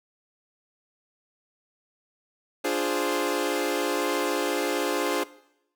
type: chord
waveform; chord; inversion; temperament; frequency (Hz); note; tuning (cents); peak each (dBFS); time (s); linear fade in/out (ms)
sawtooth; D half-diminished seventh; none; equal; 293.7 / 349.2 / 415.3 / 523.3; D4 / F4 / Ab4 / C5; 0 / 0 / 0 / 0; -26; 2.64-5.24; 10
effects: noise-tail reverb RT60 0.8 s tail -19 dB re dry